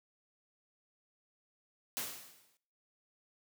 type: noise with exponential decay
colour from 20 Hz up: white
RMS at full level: -36 dBFS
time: 1.97-2.57 s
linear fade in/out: 0 ms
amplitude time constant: 130 ms
effects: noise-tail reverb RT60 0.6 s tail -20 dB re dry + high-pass 100 Hz 12 dB/octave